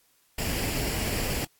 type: noise with comb filter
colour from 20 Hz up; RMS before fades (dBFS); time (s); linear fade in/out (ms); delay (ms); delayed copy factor
pink; -29; 0.38-1.45; 5; 0.4; +0.5
effects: white hiss -65 dBFS RMS until 1.59 s + AAC 64 kbps